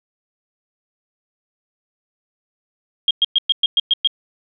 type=tone bursts; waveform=sine; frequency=3240 Hz; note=G#7; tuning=43 cents flat; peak=-11 dBFS; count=8; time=3.08-4.074 s; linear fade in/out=2 ms; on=28 ms; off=110 ms; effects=none